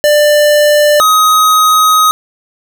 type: tone pair in turn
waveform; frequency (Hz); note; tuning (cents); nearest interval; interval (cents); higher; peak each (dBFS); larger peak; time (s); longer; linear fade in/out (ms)
square; 593 / 1259.5; D5 / D#6; +17 / +21; octave + minor second; 1304; second; -6; neither; 0.04-1 / 1-2.11; second; 0
effects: none